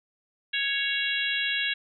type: harmonic tone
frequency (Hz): 554.4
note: C#5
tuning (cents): 0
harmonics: 3 / 4 / 5 / 6 / 7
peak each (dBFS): -30 / -33 / -30 / -31 / -34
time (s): 0.53-1.74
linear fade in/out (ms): 10
effects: none